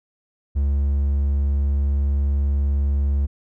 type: tone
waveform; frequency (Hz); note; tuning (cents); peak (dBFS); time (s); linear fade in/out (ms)
triangle; 70.2; C#2; +22; -15; 0.55-3.27; 20
effects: none